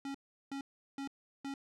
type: tone bursts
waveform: square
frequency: 275.6 Hz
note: C#4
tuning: 10 cents flat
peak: -39 dBFS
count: 4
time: 0.05-1.54 s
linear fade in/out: 2 ms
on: 95 ms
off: 370 ms
effects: low-pass 7000 Hz 12 dB/octave